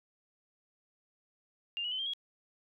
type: tone with pitch steps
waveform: sine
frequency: 2800 / 2921 / 3046 / 3178 / 3314 Hz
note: F7 / F#7 / F#7 / G7 / G#7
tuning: +4 / -23 / +50 / +23 / -4 cents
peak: -33 dBFS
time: 1.77-2.135 s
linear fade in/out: 0 ms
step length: 73 ms
effects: none